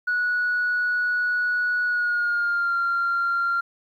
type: tone with pitch glide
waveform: sine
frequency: 1466 to 1384.5 Hz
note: F#6 to F6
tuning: -16 to -15 cents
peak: -19 dBFS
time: 0.07-3.61 s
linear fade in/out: 10 ms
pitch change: -99 cents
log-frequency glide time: 1.85-2.75 s
effects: tanh soft clip ceiling -17 dBFS + 10-bit